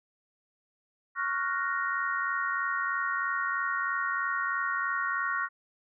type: chord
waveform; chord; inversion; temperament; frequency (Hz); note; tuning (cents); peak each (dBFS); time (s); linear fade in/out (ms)
sine; Gb major seventh; second; equal; 1108.7 / 1396.9 / 1480 / 1864.7; Db6 / F6 / Gb6 / Bb6; 0 / 0 / 0 / 0; -32 / -33 / -35 / -33; 1.15-5.49; 50
effects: none